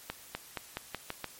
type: accelerating click train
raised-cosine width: 0.3 ms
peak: -18 dBFS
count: 7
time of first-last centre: 0.1-1.243 s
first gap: 250 ms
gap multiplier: 0.89
effects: white hiss -52 dBFS RMS until 1.39 s + MP3 64 kbps